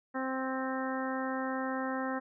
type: harmonic tone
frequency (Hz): 262.3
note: C4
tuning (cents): +4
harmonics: 1 / 2 / 3 / 4 / 5 / 6 / 7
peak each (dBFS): -35 / -38 / -40 / -41 / -42 / -43 / -43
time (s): 0.14-2.2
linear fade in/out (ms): 20
effects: none